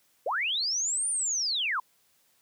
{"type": "linear two-way sweep", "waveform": "sine", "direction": "up then down", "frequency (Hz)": [440, 9360, 923], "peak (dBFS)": -26, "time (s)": [0.26, 1.8], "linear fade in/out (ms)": 5, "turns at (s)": 1.09, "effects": ["white hiss -67 dBFS RMS until 2.41 s", "high-pass 80 Hz 12 dB/octave"]}